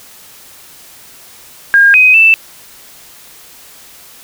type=tone with pitch steps; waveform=sine; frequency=1617 / 2513 / 2651 Hz; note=G#6 / D#7 / E7; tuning=-47 / +17 / +9 cents; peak=-3 dBFS; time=1.74-2.34 s; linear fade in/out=0 ms; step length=200 ms; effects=white hiss -38 dBFS RMS until 4.23 s